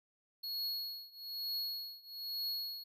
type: tone with tremolo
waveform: square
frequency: 4332 Hz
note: C#8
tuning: 41 cents flat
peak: -35 dBFS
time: 0.43-2.84 s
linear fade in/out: 10 ms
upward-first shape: triangle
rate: 1.1 Hz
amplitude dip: 95%
effects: none